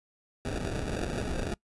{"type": "noise with sample-and-hold", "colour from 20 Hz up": "pink", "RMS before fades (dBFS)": -33, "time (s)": [0.45, 1.54], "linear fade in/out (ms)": 0, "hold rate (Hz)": 1050, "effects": ["noise-tail reverb RT60 0.1 s tail -23 dB re dry", "resampled to 24000 Hz"]}